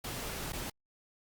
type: noise with dropouts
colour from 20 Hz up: pink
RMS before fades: -39 dBFS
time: 0.04-0.7 s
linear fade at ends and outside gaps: 5 ms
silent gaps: 0.523-0.531 s
effects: Opus 48 kbps